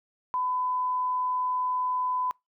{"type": "tone", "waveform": "sine", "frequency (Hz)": 1005, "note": "B5", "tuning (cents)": 30, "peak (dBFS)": -25, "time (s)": [0.34, 2.31], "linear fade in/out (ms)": 0, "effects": ["noise-tail reverb RT60 0.2 s tail -26 dB re dry"]}